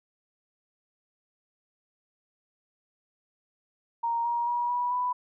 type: tone with pitch steps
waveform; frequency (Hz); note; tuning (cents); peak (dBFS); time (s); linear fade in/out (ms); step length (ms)
sine; 932.3 / 946.4 / 960.7 / 975.3 / 990; A#5 / A#5 / B5 / B5 / B5; 0 / +26 / -48 / -22 / +4; -25; 4.03-5.13; 10; 220
effects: none